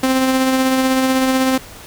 sawtooth tone with tremolo, 261.6 Hz, C4, in tune, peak -8 dBFS, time 0.03-1.58 s, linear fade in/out 5 ms, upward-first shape sine, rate 16 Hz, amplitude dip 30%, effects pink hiss -37 dBFS RMS until 1.86 s

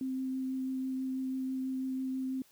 sine tone with vibrato, 261.6 Hz, C4, in tune, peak -32 dBFS, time 0.01-2.42 s, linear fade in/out 2 ms, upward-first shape triangle, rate 6.1 Hz, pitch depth 11 cents each way, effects white hiss -64 dBFS RMS until 2.51 s

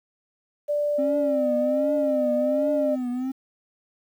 sine tone with pitch glide, 587.3 to 601.7 Hz, D5 to D5, 0 to +42 cents, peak -21 dBFS, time 0.68-2.96 s, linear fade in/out 20 ms, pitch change +42 cents, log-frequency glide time 1.28-1.56 s
triangle tone with vibrato, 264.5 Hz, C4, 19 cents sharp, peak -23 dBFS, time 0.98-3.32 s, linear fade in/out 10 ms, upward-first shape triangle, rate 1.3 Hz, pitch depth 150 cents each way
effects 9-bit

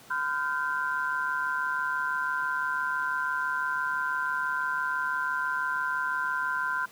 sine tone cluster, 1016 / 1402 / 1548 Hz, B5 / F6 / G6, +49 / +6 / -22 cents, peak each -31 dBFS, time 0.1-6.86 s, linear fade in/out 10 ms, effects pink hiss -52 dBFS RMS until 6.91 s + high-pass 150 Hz 12 dB/octave

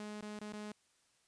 sawtooth tone with dropouts, 210.3 Hz, G#3, 22 cents sharp, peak -39 dBFS, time 0-0.72 s, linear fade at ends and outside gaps 2 ms, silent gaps 0.21-0.225 / 0.391-0.412 / 0.525-0.534 s, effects white hiss -73 dBFS RMS until 1.27 s + resampled to 22050 Hz

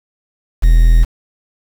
triangle tone with quantisation, 41.2 Hz, E1, in tune, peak -3 dBFS, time 0.62-1.05 s, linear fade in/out 20 ms, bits 5, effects none

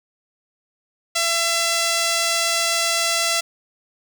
5% pulse tone, 673 Hz, E5, 36 cents sharp, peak -7 dBFS, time 1.15-3.41 s, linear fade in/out 10 ms, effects none

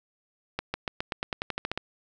accelerating click train, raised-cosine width 0.3 ms, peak -13 dBFS, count 13, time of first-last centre 0.59-1.776 s, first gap 150 ms, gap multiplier 0.92, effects none

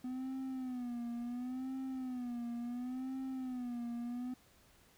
triangle tone with vibrato, 250 Hz, B3, 21 cents sharp, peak -36 dBFS, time 0.04-4.34 s, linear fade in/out 5 ms, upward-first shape sine, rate 0.71 Hz, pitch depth 96 cents each way, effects pink hiss -66 dBFS RMS until 4.97 s

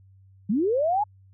sine linear sweep, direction up, 180 to 862 Hz, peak -20 dBFS, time 0.49-1.04 s, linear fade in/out 10 ms, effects added 96 Hz sine -51 dBFS peak until 1.33 s

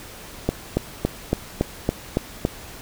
click train, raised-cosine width 2 ms, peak -5 dBFS, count 8, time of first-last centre 0.49-2.451 s, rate 3.57 Hz, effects pink hiss -40 dBFS RMS until 2.81 s

